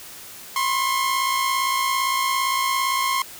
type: tone pair together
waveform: sawtooth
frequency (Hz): 1016 / 1073.6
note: B5 / C6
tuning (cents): +49 / +44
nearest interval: minor second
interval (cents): 95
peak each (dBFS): -23 / -17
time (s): 0.56-3.22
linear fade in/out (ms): 2
effects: white hiss -40 dBFS RMS until 3.39 s